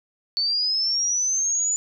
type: linear sweep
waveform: sine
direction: up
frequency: 4460 to 7000 Hz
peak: -20 dBFS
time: 0.37-1.76 s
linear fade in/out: 0 ms
effects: none

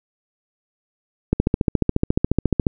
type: click train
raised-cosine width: 3 ms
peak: -3 dBFS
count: 20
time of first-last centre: 1.33-2.668 s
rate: 14.2 Hz
effects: none

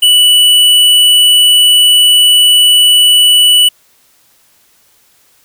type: tone with tanh clipping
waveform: triangle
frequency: 2960 Hz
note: F#7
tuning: in tune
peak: -5 dBFS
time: 0.02-3.69 s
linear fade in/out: 10 ms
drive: 18 dB
effects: white hiss -50 dBFS RMS until 5.44 s

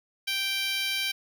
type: tone with high-pass filter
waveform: 10% pulse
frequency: 783 Hz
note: G5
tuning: 2 cents flat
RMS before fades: -29 dBFS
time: 0.27-1.12 s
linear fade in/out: 10 ms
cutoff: 2400 Hz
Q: 1.5
effects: none

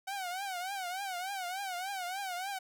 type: tone with vibrato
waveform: sawtooth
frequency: 752 Hz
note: F#5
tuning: 28 cents sharp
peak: -32 dBFS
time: 0.07-2.59 s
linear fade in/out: 10 ms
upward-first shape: triangle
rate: 3.4 Hz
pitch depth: 140 cents each way
effects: none

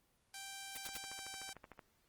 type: tone with pitch glide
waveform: 5% pulse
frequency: 784 to 778.1 Hz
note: G5 to G5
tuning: 0 to -13 cents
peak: -34 dBFS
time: 0.34-1.53 s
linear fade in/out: 2 ms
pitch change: -13 cents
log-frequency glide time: 1.03-1.33 s
type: noise bursts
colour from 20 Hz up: white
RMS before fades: -44 dBFS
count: 3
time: 0.75-0.971 s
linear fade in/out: 5 ms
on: 23 ms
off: 76 ms
type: click train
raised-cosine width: 0.5 ms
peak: -36 dBFS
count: 13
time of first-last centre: 0.89-1.792 s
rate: 13.3 Hz
effects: pink hiss -75 dBFS RMS until 2.08 s + Opus 24 kbps

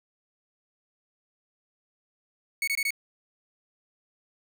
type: tone bursts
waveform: 40% pulse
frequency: 2217 Hz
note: C#7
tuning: in tune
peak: -24 dBFS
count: 4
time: 2.62-2.906 s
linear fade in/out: 2 ms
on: 55 ms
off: 22 ms
effects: none

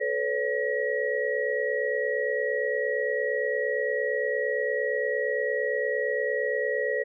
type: tone cluster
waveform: sine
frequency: 434.3 / 503 / 563 / 1909 Hz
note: A4 / B4 / C#5 / A#6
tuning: -23 / +32 / +27 / +41 cents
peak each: -30 dBFS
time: 0-7.04 s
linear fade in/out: 20 ms
effects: none

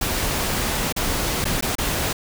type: noise with dropouts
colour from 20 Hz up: pink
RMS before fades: -23 dBFS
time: 0.01-2.13 s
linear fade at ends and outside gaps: 5 ms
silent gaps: 0.925-0.963 / 1.444-1.452 / 1.61-1.624 / 1.754-1.783 s
effects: none

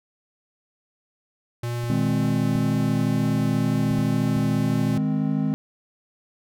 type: tone with vibrato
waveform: square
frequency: 118.8 Hz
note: A#2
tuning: 33 cents sharp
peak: -26 dBFS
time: 1.63-4.98 s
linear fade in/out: 5 ms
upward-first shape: triangle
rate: 2 Hz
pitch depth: 13 cents each way
type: clicks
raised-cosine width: 5 ms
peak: -26 dBFS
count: 5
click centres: 1.84 / 2.556 / 3.912 / 3.986 / 4.366 s
type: chord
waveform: triangle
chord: Ab major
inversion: second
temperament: equal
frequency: 155.56 / 207.7 / 261.6 Hz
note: Eb3 / Ab3 / C4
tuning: 0 / 0 / 0 cents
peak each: -23 dBFS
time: 1.9-5.54 s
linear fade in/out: 0 ms
effects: none

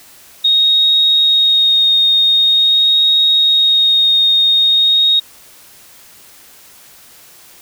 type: tone with vibrato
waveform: sine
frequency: 3729 Hz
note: A#7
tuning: in tune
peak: -8 dBFS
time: 0.44-5.2 s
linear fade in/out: 10 ms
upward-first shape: sine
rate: 0.45 Hz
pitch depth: 12 cents each way
effects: white hiss -42 dBFS RMS until 7.61 s

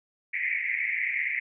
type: band-pass noise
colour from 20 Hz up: white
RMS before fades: -29 dBFS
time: 0.33-1.4 s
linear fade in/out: 10 ms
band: 1900 to 2300 Hz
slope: 96 dB/octave
effects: none

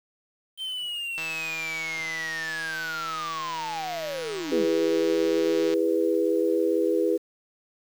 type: linear sweep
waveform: triangle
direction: down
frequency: 3136 to 171.5 Hz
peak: -28 dBFS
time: 0.57-4.66 s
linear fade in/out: 50 ms
type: click train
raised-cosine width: 0.2 ms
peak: -19 dBFS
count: 735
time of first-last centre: 1.18-5.739 s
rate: 161 Hz
type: chord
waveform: sine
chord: E major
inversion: none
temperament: equal with one note detuned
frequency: 329.6 / 407.5 / 493.9 Hz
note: E4 / G#4 / B4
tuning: 0 / -33 / 0 cents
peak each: -25 dBFS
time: 4.51-7.18 s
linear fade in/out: 20 ms
effects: 8-bit

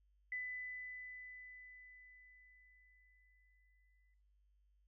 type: tone with exponential decay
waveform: sine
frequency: 2000 Hz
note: B6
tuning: 21 cents sharp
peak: -39 dBFS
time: 0.32-4.14 s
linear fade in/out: 2 ms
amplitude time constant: 830 ms
effects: noise-tail reverb RT60 0.7 s tail -18 dB re dry + added 50 Hz sine -70 dBFS peak until 4.87 s

